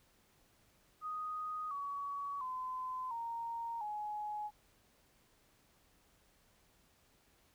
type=tone with pitch steps; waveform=sine; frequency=1245 / 1128.6 / 1023 / 927.3 / 840.6 Hz; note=D#6 / C#6 / C6 / A#5 / G#5; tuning=+1 / +31 / -39 / -9 / +21 cents; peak=-38 dBFS; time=1.01-4.51 s; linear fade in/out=50 ms; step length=700 ms; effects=pink hiss -70 dBFS RMS until 7.54 s